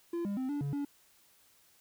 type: tone with pitch steps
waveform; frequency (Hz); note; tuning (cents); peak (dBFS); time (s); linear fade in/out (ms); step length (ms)
triangle; 341.6 / 201.5 / 259.8 / 289.3 / 141.7 / 285.3; F4 / G3 / C4 / D4 / C#3 / C#4; -38 / +48 / -12 / -26 / +38 / +50; -30; 0.13-0.85; 5; 120
effects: white hiss -65 dBFS RMS until 1.8 s

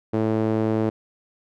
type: tone with band-pass filter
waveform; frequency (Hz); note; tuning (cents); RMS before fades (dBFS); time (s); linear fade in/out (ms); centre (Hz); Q
sawtooth; 110; A2; 0; -22; 0.13-0.9; 10; 380; 1.3
effects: none

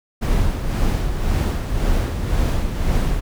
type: noise with tremolo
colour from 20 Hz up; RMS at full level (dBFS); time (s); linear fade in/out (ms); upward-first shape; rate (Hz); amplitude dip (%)
brown; -17; 0.21-3.21; 20; sine; 1.9; 50
effects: none

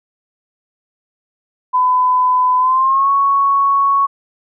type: tone with pitch glide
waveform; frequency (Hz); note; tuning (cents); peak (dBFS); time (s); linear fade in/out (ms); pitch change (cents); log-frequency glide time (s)
sine; 1006 to 1109.8; B5 to C#6; +32 to +2; -10; 1.73-4.07; 20; +170; 2.58-3.1
effects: none

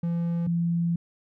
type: tone pair in turn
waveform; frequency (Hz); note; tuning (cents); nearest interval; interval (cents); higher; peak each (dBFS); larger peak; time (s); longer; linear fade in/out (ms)
triangle / sine; 169.9 / 169.9; F3 / F3; -47 / -47; unison; 0; neither; -22; neither; 0.03-0.47 / 0.47-0.96; second; 5
effects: none

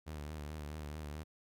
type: tone with vibrato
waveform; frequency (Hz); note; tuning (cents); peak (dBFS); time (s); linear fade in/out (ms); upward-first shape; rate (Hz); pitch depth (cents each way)
sawtooth; 75.4; D2; +46; -38; 0.06-1.24; 20; triangle; 4.6; 79
effects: none

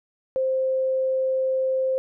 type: tone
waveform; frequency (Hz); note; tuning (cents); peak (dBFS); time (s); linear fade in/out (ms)
sine; 524; C5; +2; -20; 0.36-1.98; 0
effects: none

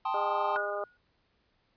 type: chord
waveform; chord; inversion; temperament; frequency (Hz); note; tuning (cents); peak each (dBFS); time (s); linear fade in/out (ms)
triangle; A half-diminished seventh; third; equal; 784 / 880 / 1046.5 / 1244.5; G5 / A5 / C6 / Eb6; 0 / 0 / 0 / 0; -32 / -31 / -32 / -35; 0.05-0.57; 5
type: harmonic tone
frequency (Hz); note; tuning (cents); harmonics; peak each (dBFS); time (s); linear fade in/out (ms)
203.7; G#3; -33; 2 / 3 / 4 / 5 / 6 / 7; -38 / -34 / -41 / -48 / -38 / -47; 0.14-0.84; 2
type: tone with exponential decay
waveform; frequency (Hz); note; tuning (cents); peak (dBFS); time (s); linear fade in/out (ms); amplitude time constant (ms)
sine; 1448; F#6; -38; -27; 0.56-0.97; 0; 89
effects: pink hiss -72 dBFS RMS until 1.76 s + resampled to 11025 Hz

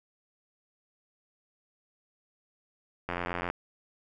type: click train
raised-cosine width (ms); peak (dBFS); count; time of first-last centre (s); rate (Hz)
0.5; -17; 37; 3.09-3.5; 87.7
effects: none

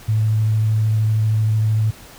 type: tone with vibrato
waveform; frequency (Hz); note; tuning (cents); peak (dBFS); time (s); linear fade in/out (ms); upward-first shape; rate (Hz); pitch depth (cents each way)
sine; 108.9; A2; -17; -14; 0.08-1.91; 10; triangle; 13; 15
effects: pink hiss -42 dBFS RMS until 2.18 s

